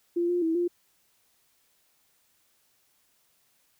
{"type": "tone with pitch steps", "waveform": "sine", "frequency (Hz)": [345.1, 352.6, 325.5, 349.4], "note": ["F4", "F4", "E4", "F4"], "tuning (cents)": [-21, 17, -22, 1], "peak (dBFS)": -23, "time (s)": [0.16, 0.68], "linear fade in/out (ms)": 10, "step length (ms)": 130, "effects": ["white hiss -68 dBFS RMS until 3.79 s"]}